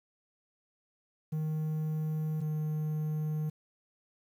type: tone pair in turn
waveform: triangle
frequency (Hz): 155.56 / 153.77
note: D#3 / D#3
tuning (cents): 0 / -20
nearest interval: unison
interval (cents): 20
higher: first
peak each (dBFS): -28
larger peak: neither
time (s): 1.32-2.41 / 2.41-3.5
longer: neither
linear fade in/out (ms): 10
effects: 10-bit